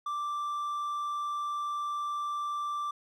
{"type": "tone", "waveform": "triangle", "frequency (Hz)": 1174.7, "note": "D6", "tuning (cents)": 0, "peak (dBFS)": -29, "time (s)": [0.06, 2.91], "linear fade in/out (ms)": 5, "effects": []}